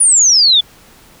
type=exponential sweep; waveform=sine; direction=down; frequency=9900 to 3394 Hz; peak=-6 dBFS; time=0-0.61 s; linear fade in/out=10 ms; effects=pink hiss -44 dBFS RMS until 1.2 s